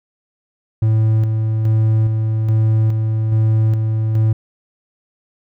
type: tone with tremolo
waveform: triangle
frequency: 110 Hz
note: A2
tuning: in tune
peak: -9 dBFS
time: 0.82-4.33 s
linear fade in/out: 5 ms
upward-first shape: square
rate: 1.2 Hz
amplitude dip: 35%
effects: none